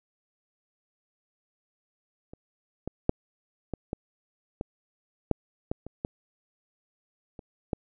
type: clicks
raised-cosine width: 2 ms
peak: -30 / -19 / -7 / -18 / -17 / -18 / -9 / -15 / -26 / -16 / -28 / -14 dBFS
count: 12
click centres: 2.335 / 2.876 / 3.094 / 3.737 / 3.931 / 4.611 / 5.313 / 5.715 / 5.866 / 6.049 / 7.392 / 7.732 s
effects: none